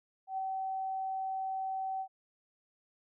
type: tone with ADSR envelope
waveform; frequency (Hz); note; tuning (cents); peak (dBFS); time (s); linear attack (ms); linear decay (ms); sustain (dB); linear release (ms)
sine; 765; G5; -42; -31; 0.27-2.08; 110; 7; -2; 75
effects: none